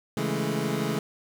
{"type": "chord", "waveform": "25% pulse", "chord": "A major seventh", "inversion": "first", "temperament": "equal", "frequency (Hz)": [138.59, 164.81, 207.7, 220], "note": ["C#3", "E3", "G#3", "A3"], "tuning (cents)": [0, 0, 0, 0], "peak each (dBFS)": -28, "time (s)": [0.17, 0.99], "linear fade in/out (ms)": 2, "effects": []}